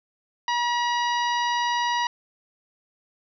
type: harmonic tone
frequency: 960 Hz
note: B5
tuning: 49 cents flat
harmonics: 1 / 2 / 3 / 4 / 5 / 6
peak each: -23 / -29 / -33 / -35 / -37 / -39 dBFS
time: 0.48-2.07 s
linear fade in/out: 2 ms
effects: none